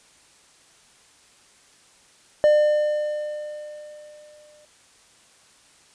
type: tone with exponential decay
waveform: triangle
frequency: 600 Hz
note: D5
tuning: 37 cents sharp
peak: -10 dBFS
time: 2.44-4.65 s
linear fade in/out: 0 ms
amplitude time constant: 480 ms
effects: white hiss -55 dBFS RMS until 5.94 s + resampled to 22050 Hz